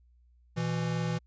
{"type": "tone pair together", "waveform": "square", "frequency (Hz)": [121.4, 165.51], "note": ["B2", "E3"], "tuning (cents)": [-29, 7], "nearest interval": "perfect fourth", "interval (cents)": 536, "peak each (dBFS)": [-34, -31], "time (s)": [0.56, 1.19], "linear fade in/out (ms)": 20, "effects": ["added 60 Hz sine -59 dBFS peak until 1.26 s", "resampled to 16000 Hz"]}